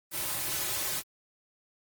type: noise with comb filter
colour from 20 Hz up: white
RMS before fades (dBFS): -32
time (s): 0.11-1.03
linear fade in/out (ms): 50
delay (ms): 4.3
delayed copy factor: -0.9
effects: Opus 24 kbps